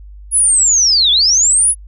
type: linear two-way sweep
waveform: sine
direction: down then up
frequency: 10548 to 3322 to 10548 Hz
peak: -8 dBFS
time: 0.31-1.75 s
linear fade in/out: 50 ms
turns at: 1.11 s
effects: added 50 Hz sine -32 dBFS peak until 1.87 s